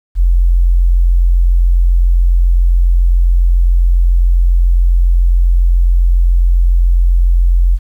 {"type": "tone", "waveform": "sine", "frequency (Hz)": 43.65, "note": "F1", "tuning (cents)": 0, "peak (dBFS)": -6, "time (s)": [0.15, 7.79], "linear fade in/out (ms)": 50, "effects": ["8-bit"]}